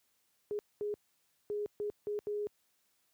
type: tone bursts at uneven times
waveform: sine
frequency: 415.3 Hz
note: G#4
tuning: in tune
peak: -33 dBFS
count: 6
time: 0.51-0.59 / 0.81-0.94 / 1.5-1.66 / 1.8-1.9 / 2.07-2.19 / 2.27-2.47 s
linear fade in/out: 0 ms
effects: white hiss -75 dBFS RMS until 3.13 s + high-pass 60 Hz 12 dB/octave